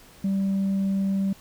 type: tone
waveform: sine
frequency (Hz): 194.8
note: G3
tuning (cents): -11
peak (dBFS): -19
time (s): 0.24-1.33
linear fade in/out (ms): 5
effects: tanh soft clip ceiling -20 dBFS + pink hiss -51 dBFS RMS until 1.4 s